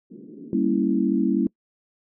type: band-pass noise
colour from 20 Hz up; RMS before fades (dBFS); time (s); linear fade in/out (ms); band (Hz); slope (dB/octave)
pink; -41; 0.1-1.01; 20; 180 to 390; 48
type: chord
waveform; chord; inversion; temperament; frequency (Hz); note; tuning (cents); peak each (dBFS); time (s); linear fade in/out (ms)
sine; G diminished seventh; none; equal with one note detuned; 197.59 / 233.1 / 277.2 / 329.6; G3 / Bb3 / Db4 / Fb4; +14 / 0 / 0 / 0; -24; 0.53-1.47; 2
effects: noise-tail reverb RT60 0.1 s tail -25 dB re dry